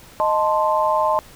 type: chord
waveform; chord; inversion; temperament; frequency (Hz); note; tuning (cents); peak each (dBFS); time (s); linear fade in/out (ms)
sine; A diminished; second; equal; 622.3 / 880 / 1046.5; Eb5 / A5 / C6; 0 / 0 / 0; -20; 0.2-1.19; 0
effects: pink hiss -45 dBFS RMS until 1.35 s